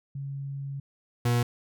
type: tone pair in turn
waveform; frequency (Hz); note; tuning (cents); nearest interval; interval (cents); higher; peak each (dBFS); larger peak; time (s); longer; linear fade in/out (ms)
sine / 40% pulse; 138.59 / 120.27; C#3 / B2; 0 / -45; major second; 245; first; -32 / -21; second; 0.15-0.8 / 1.25-1.43; first; 5
effects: none